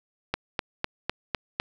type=click train; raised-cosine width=0.3 ms; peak=-9 dBFS; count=6; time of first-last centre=0.34-1.599 s; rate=3.97 Hz; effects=none